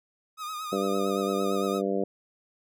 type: tone with vibrato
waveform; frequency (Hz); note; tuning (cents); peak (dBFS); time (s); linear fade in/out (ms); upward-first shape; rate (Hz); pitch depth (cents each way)
45% pulse; 1244.5; D#6; 0; -33; 0.37-1.82; 50; sine; 8.8; 51
type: harmonic tone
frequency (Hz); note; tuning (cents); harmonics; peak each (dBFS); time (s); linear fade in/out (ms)
98.1; G2; +2; 2 / 3 / 4 / 5 / 6 / 7; -31 / -33 / -30 / -31 / -34 / -37; 0.72-2.04; 5
effects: none